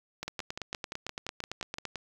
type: two click trains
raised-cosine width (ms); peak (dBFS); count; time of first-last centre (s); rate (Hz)
0.2; -19 / -18; 11 / 15; 0.23-1.957 / 0.28-1.853; 5.79 / 8.9
effects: 8-bit